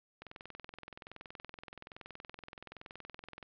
click train, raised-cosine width 0.3 ms, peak -30 dBFS, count 69, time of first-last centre 0.22-3.428 s, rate 21.2 Hz, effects low-pass 4000 Hz 12 dB/octave

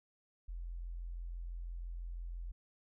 sine tone, 43 Hz, F1, 26 cents flat, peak -40 dBFS, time 0.48-2.52 s, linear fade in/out 10 ms, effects none

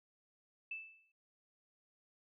sine tone with exponential decay, 2637 Hz, E7, in tune, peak -38 dBFS, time 0.71-1.12 s, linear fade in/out 5 ms, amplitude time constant 89 ms, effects none

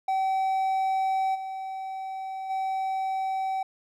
triangle tone with level steps, 766 Hz, G5, 40 cents flat, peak -21 / -30 / -24 dBFS, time 0.08-3.63 s, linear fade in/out 5 ms, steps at 1.34 / 2.49 s, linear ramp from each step 20 ms, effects none

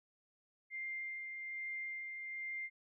sine tone with tremolo, 2102 Hz, C7, 7 cents sharp, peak -39 dBFS, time 0.7-2.7 s, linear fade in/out 50 ms, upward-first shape sine, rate 1.2 Hz, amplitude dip 35%, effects none

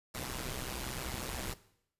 pink noise with amplitude modulation, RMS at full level -36 dBFS, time 0.14-1.54 s, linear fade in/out 10 ms, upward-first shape sine, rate 127 Hz, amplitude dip 80%, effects noise-tail reverb RT60 0.7 s tail -17 dB re dry + resampled to 32000 Hz

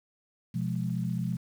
sine chord, F diminished, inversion second, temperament just, 125.72 / 174.61 / 209.5 Hz, Cb3 / F3 / Ab3, +31 / 0 / +15 cents, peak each -32 / -31 / -35 dBFS, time 0.54-1.37 s, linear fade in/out 10 ms, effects 9-bit

